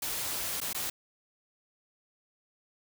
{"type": "noise with dropouts", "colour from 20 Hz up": "white", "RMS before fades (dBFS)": -34, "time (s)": [0.02, 0.9], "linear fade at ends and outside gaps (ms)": 5, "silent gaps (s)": [[0.604, 0.614], [0.731, 0.746]], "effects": []}